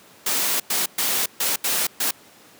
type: noise bursts at uneven times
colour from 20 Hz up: white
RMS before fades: -22 dBFS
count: 6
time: 0.26-0.6 / 0.7-0.86 / 0.98-1.26 / 1.4-1.56 / 1.64-1.87 / 2-2.11 s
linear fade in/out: 5 ms
effects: pink hiss -49 dBFS RMS until 2.59 s + high-pass 200 Hz 12 dB/octave